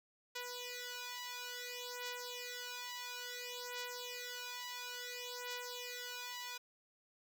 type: beating tone pair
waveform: 5% pulse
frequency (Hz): 490.9 / 491.48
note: B4 / B4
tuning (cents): -10 / -8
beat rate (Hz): 0.58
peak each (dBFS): -35 / -34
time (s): 0.35-6.58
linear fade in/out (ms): 10
effects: none